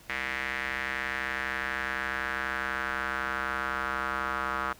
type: tone with band-pass filter sweep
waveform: square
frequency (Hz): 66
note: C2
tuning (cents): +16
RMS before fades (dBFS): -32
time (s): 0.09-4.73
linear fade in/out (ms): 5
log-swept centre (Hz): 2000 to 1300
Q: 3.7
effects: pink hiss -54 dBFS RMS until 4.79 s